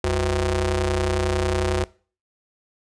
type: ring-modulated tone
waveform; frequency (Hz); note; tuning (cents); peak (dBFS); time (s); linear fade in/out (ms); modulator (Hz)
sawtooth; 141; C#3; +30; -13; 0.04-1.84; 2; 227
effects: noise-tail reverb RT60 0.4 s tail -22 dB re dry + resampled to 22050 Hz